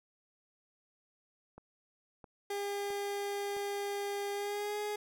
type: click train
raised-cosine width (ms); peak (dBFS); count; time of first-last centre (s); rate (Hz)
1; -36; 4; 1.58-3.567; 1.51
type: tone with pitch glide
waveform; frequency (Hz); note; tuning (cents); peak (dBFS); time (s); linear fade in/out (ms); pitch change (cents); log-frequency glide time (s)
30% pulse; 403.7 to 417.2; G#4 to G#4; -49 to +8; -32; 2.5-4.96; 5; +57; 4.33-4.78
effects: none